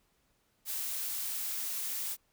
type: noise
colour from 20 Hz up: blue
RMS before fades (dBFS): -36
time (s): 0.65-2.17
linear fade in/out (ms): 50
effects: pink hiss -73 dBFS RMS until 2.32 s